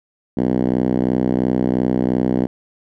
5% pulse tone with band-pass filter, 62.9 Hz, B1, 32 cents sharp, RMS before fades -18 dBFS, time 0.37-2.47 s, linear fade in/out 5 ms, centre 240 Hz, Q 1.7, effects none

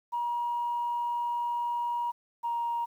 sine tone pair in turn, 954 / 940.9 Hz, A#5 / A#5, +40 / +16 cents, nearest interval unison, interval 24 cents, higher first, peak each -27 dBFS, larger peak neither, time 0.12-2.12 / 2.43-2.86 s, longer first, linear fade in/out 20 ms, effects tanh soft clip ceiling -23 dBFS + 10-bit

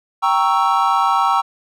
triangle chord, G diminished seventh, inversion none, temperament equal, 784 / 932.3 / 1108.7 / 1318.5 Hz, G5 / Bb5 / Db6 / Fb6, 0 / 0 / 0 / 0 cents, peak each -17 dBFS, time 0.22-1.42 s, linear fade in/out 20 ms, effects none

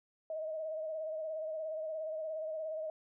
sine tone with vibrato, 630 Hz, D#5, 21 cents sharp, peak -36 dBFS, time 0.3-2.9 s, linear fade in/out 2 ms, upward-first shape sine, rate 17 Hz, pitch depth 42 cents each way, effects none

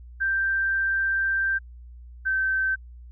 sine tone pair in turn, 1571 / 1546.7 Hz, G6 / G6, +3 / -24 cents, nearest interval unison, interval 27 cents, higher first, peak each -21 dBFS, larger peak neither, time 0.2-1.59 / 2.25-2.76 s, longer first, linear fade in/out 20 ms, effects added 60 Hz sine -41 dBFS peak until 3.11 s

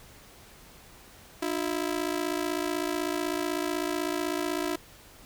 sawtooth ring-modulated tone, 329.6 Hz, E4, in tune, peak -21 dBFS, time 1.42-4.76 s, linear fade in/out 5 ms, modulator 28 Hz, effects pink hiss -52 dBFS RMS until 5.25 s

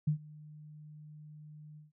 sine tone with ADSR envelope, 151.5 Hz, D#3, 46 cents flat, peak -24 dBFS, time 0.07-1.92 s, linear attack 9 ms, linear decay 97 ms, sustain -24 dB, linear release 150 ms, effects none

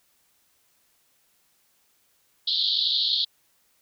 white band-pass noise, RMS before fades -24 dBFS, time 2.47-3.25 s, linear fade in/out 10 ms, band 3300 to 4500 Hz, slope 96 dB/octave, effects white hiss -66 dBFS RMS until 3.81 s

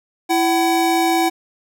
square tone pair together, 332.9 / 758.2 Hz, E4 / F#5, +17 / +42 cents, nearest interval octave + major second, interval 1425 cents, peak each -18 dBFS, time 0.29-1.3 s, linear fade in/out 20 ms, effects none

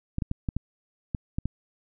clicks, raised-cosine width 5 ms, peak -15 dBFS, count 8, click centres 0.184 / 0.222 / 0.314 / 0.488 / 0.566 / 1.148 / 1.385 / 1.456 s, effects none

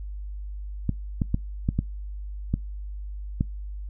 clicks, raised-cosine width 5 ms, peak -10 dBFS, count 7, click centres 0.893 / 1.218 / 1.344 / 1.689 / 1.79 / 2.54 / 3.409 s, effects noise-tail reverb RT60 0.2 s tail -25 dB re dry + added 50 Hz sine -32 dBFS peak until 3.89 s

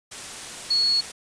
sine tone in noise, 4363 Hz, C#8, 28 cents flat, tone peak -18 dBFS, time 0.7-1.01 s, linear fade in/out 10 ms, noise white, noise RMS -36 dBFS, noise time 0.11-1.12 s, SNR +15 dB, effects resampled to 22050 Hz

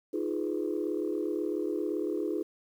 sine chord, F half-diminished seventh, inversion third, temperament equal with one note detuned, 311.1 / 349.2 / 416.7 / 493.9 Hz, Eb4 / F4 / Ab4 / Cb5, 0 / 0 / +6 / 0 cents, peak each -33 / -33 / -33 / -39 dBFS, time 0.13-2.43 s, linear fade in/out 10 ms, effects tanh soft clip ceiling -20 dBFS + 10-bit

